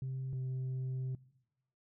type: tone pair in turn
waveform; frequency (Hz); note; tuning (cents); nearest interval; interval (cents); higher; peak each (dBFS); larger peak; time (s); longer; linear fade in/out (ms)
sine; 131.6 / 129.71; C3 / C3; +10 / -15; unison; 25; first; -34 / -32; second; 0.02-0.33 / 0.33-1.15; second; 2
effects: noise-tail reverb RT60 1.0 s tail -23 dB re dry + tanh soft clip ceiling -34 dBFS